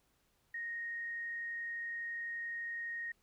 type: tone with frequency modulation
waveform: sine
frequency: 1864.7 Hz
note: A#6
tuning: in tune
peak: -38 dBFS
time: 0.54-3.12 s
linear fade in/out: 5 ms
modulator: 31.8 Hz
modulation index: 0.27
effects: pink hiss -75 dBFS RMS until 3.22 s